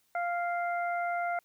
harmonic tone, 697 Hz, F5, 4 cents flat, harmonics 1 / 2 / 3, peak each -30 / -36 / -40 dBFS, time 0.15-1.39 s, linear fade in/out 2 ms, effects white hiss -71 dBFS RMS until 1.44 s

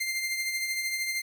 sawtooth tone with tremolo, 2096 Hz, C7, 2 cents sharp, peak -23 dBFS, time 0-1.22 s, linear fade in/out 10 ms, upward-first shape triangle, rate 13 Hz, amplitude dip 50%, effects 10-bit

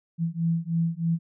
sine beating tone pair, 164.81 / 168.01 Hz, E3 / E3, 0 / +33 cents, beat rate 3.2 Hz, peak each -26 dBFS, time 0.18-1.19 s, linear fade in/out 50 ms, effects none

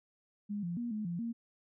sine tone with pitch steps, 205.7 / 172.6 / 238.1 / 213.4 / 172.2 / 232.2 Hz, G#3 / F3 / A#3 / G#3 / F3 / A#3, -16 / -20 / +37 / +47 / -24 / -7 cents, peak -34 dBFS, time 0.49-1.33 s, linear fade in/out 20 ms, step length 140 ms, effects none

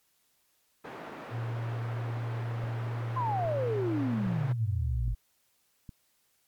pink band-pass noise, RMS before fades -43 dBFS, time 0.84-4.53 s, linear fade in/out 10 ms, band 270 to 1600 Hz, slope 12 dB/octave
sine tone with pitch glide, 116.54 to 117.42 Hz, A#2 to A#2, 0 to +13 cents, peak -31 dBFS, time 1.3-5.15 s, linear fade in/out 50 ms, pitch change +13 cents, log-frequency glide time 3.59-4.61 s
click train, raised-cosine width 5 ms, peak -31 dBFS, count 5, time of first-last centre 2.64-5.892 s, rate 1.23 Hz
sine exponential sweep, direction down, 1060 to 47.44 Hz, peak -28 dBFS, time 3.16-5.15 s, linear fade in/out 10 ms
effects white hiss -71 dBFS RMS until 6.47 s + MP3 96 kbps

